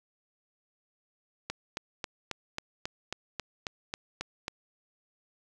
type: click train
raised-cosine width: 0.2 ms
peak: -16 dBFS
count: 12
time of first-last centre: 1.5-4.481 s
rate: 3.69 Hz
effects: none